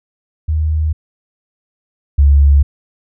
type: tone pair in turn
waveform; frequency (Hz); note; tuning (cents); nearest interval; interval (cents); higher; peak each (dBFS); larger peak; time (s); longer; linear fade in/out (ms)
sine; 77.78 / 70.71; D#2 / C#2; 0 / +35; major second; 165; first; -12 / -5; second; 0.48-0.93 / 2.18-2.63; neither; 10
effects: none